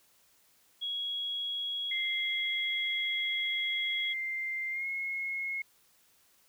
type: tone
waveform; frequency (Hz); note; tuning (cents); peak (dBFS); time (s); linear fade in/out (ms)
sine; 3322; G#7; 0; -32; 0.81-4.14; 20
type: tone with pitch glide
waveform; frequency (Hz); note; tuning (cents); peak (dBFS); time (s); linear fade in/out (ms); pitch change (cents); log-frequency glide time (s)
sine; 2093 to 2166; C7 to C#7; 0 to -41; -32; 1.91-5.62; 5; +59; 4.7-4.87
effects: white hiss -66 dBFS RMS until 6.48 s